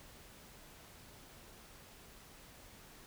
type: silence
effects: pink hiss -57 dBFS RMS until 3.06 s